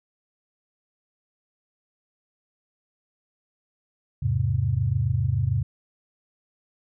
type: chord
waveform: sine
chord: E augmented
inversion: none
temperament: equal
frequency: 82.41 / 103.83 / 130.81 Hz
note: E2 / G#2 / B#2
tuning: 0 / 0 / 0 cents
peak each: -28 / -24 / -24 dBFS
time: 4.22-5.63 s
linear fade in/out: 10 ms
effects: none